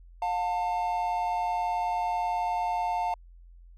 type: tone pair together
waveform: triangle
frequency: 713 / 894.6 Hz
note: F5 / A5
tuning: +36 / +28 cents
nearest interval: major third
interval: 392 cents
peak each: -27 dBFS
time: 0.22-3.14 s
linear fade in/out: 2 ms
effects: added 43 Hz sine -48 dBFS peak until 3.77 s